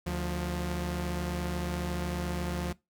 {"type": "tone pair together", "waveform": "sawtooth", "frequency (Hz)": [74.1, 176.47], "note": ["D2", "F3"], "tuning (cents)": [16, 18], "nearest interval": "octave + minor third", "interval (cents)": 1502, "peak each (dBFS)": [-30, -29], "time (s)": [0.06, 2.73], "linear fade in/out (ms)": 10, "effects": ["noise-tail reverb RT60 0.2 s tail -21 dB re dry"]}